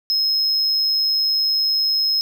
triangle tone, 5150 Hz, E8, 41 cents flat, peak -15 dBFS, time 0.1-2.21 s, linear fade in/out 0 ms, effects none

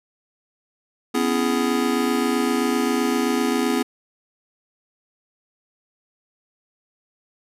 square chord, C# minor seventh, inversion third, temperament just, 249.5 / 277.2 / 332.6 / 415.8 Hz, B3 / C#4 / E4 / G#4, +18 / 0 / +16 / +2 cents, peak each -23 / -27 / -27 / -26 dBFS, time 1.14-3.83 s, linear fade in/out 10 ms, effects resampled to 32000 Hz

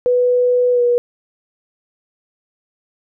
sine tone with pitch glide, 493.9 to 483.2 Hz, B4 to B4, 0 to -38 cents, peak -11 dBFS, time 0.06-0.98 s, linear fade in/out 0 ms, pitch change -38 cents, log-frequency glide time 0.72-0.82 s, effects none

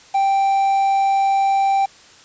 triangle tone with quantisation, 784 Hz, G5, in tune, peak -12 dBFS, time 0.14-1.86 s, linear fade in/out 10 ms, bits 6, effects white hiss -46 dBFS RMS until 2.24 s + resampled to 16000 Hz

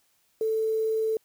sine tone with quantisation, 441.2 Hz, A4, 5 cents sharp, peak -23 dBFS, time 0.41-1.17 s, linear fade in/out 2 ms, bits 8, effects white hiss -68 dBFS RMS until 1.24 s

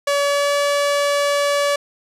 sawtooth tone with pitch glide, 569 to 573 Hz, C#5 to D5, +45 to -43 cents, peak -12 dBFS, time 0.07-1.76 s, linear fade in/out 5 ms, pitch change +12 cents, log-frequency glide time 0.24-0.54 s, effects low-pass 10000 Hz 12 dB/octave

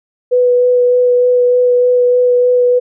sine tone with vibrato, 493.9 Hz, B4, in tune, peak -7 dBFS, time 0.31-2.8 s, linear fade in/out 20 ms, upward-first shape sine, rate 3.3 Hz, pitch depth 10 cents each way, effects none

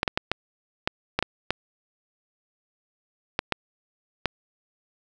clicks, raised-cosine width 0.3 ms, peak -6 dBFS, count 11, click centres 0.031 / 0.078 / 0.175 / 0.316 / 0.875 / 1.19 / 1.226 / 1.506 / 3.391 / 3.523 / 4.257 s, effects none

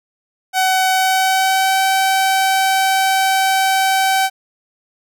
sawtooth tone with pitch glide, 753 to 767.9 Hz, F#5 to G5, +30 to -36 cents, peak -9 dBFS, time 0.53-4.3 s, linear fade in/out 50 ms, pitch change +34 cents, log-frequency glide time 0.89-1.81 s, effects none

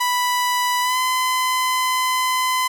sawtooth tone with pitch glide, 987.8 to 1019.7 Hz, B5 to C6, 0 to -45 cents, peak -14 dBFS, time 0-2.68 s, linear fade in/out 10 ms, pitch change +55 cents, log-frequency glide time 0.81-0.98 s, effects none

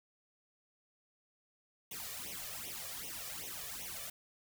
white noise with flanger, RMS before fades -44 dBFS, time 1.91-4.1 s, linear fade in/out 5 ms, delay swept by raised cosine 0.32 to 1.72 ms, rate 2.6 Hz, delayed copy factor +1, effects none

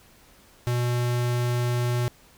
square tone, 121.7 Hz, B2, 25 cents flat, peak -23 dBFS, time 0.67-2.08 s, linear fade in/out 0 ms, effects pink hiss -55 dBFS RMS until 2.37 s

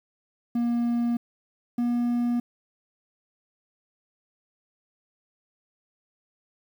triangle tone pair in turn, 237.2 / 240.2 Hz, A#3 / B3, +30 / -48 cents, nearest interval unison, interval 22 cents, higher second, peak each -20 dBFS, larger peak neither, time 0.55-1.17 / 1.78-2.4 s, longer neither, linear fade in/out 5 ms, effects 9-bit

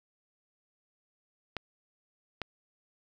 clicks, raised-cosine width 0.3 ms, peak -18 dBFS, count 2, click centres 1.567 / 2.417 s, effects none

